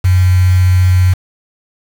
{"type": "tone with quantisation", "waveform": "sine", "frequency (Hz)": 91.5, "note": "F#2", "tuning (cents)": -19, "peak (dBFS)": -6, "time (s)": [0.04, 1.14], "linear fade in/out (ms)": 10, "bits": 4, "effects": []}